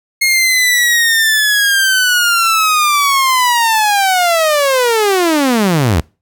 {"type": "linear sweep", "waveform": "sawtooth", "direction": "down", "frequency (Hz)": [2155, 69.3], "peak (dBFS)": -6, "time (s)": [0.21, 6.01], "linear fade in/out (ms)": 10, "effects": ["noise-tail reverb RT60 0.3 s tail -24 dB re dry"]}